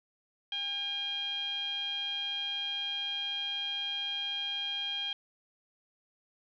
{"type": "tone with low-pass filter", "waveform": "10% pulse", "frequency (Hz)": 807, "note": "G#5", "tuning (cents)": -50, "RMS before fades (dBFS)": -35, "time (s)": [0.52, 5.13], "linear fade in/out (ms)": 2, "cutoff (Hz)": 3200, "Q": 9.1, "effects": []}